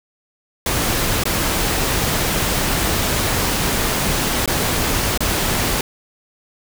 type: noise with dropouts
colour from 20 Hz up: pink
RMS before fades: -19 dBFS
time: 0.66-5.81 s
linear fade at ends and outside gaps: 2 ms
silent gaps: 1.237-1.254 / 4.459-4.476 / 5.176-5.205 s
effects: none